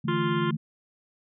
sine chord, D suspended second, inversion none, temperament equal, 146.83 / 164.81 / 220 Hz, D3 / E3 / A3, 0 / 0 / 0 cents, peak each -30 dBFS, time 0.04-0.57 s, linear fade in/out 10 ms
harmonic tone, 349.2 Hz, F4, in tune, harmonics 1 / 3 / 4 / 5 / 6 / 7 / 8 / 9 / 10, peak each -28 / -31 / -35 / -40 / -43 / -49 / -46 / -40 / -49 dBFS, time 0.08-0.51 s, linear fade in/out 5 ms
effects none

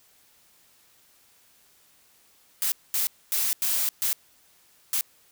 blue noise bursts at uneven times, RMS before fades -25 dBFS, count 6, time 2.62-2.72 / 2.94-3.07 / 3.32-3.53 / 3.62-3.89 / 4.02-4.13 / 4.93-5.01 s, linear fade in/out 0 ms, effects white hiss -60 dBFS RMS until 5.31 s

